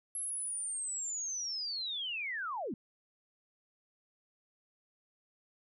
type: linear sweep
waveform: sine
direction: down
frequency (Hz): 11175 to 180.4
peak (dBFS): -35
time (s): 0.15-2.74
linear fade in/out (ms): 2
effects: none